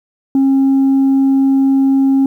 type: tone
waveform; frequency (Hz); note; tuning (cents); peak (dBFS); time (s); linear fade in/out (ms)
sine; 270.4; C#4; -43; -6; 0.35-2.26; 2
effects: tanh soft clip ceiling -7 dBFS + 8-bit